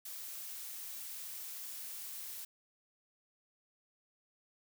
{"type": "noise", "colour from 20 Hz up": "blue", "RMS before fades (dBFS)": -45, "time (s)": [0.05, 2.45], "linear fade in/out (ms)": 5, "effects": []}